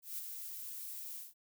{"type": "noise with ADSR envelope", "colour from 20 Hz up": "violet", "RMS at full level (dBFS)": -40, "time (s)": [0.02, 1.34], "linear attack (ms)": 160, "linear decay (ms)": 17, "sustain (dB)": -5, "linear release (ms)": 160, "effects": []}